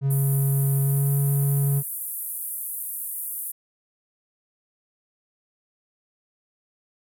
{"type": "tone with pitch glide", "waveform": "triangle", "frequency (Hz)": [137.5, 140.07], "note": ["C#3", "C#3"], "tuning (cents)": [-14, 18], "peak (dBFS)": -17, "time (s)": [0.01, 1.83], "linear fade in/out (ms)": 50, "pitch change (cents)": 32, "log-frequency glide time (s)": [0.82, 1.09]}
{"type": "band-pass noise", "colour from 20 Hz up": "pink", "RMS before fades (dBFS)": -32, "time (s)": [0.1, 3.52], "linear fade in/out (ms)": 10, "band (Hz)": [10000, 15000], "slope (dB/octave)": 48}
{"effects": []}